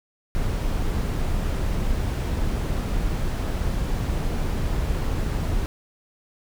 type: noise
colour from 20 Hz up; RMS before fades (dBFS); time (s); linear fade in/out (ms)
brown; -24; 0.35-5.66; 0
effects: none